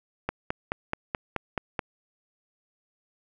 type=click train; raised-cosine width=0.5 ms; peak=-12 dBFS; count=8; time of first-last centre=0.29-1.792 s; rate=4.66 Hz; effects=none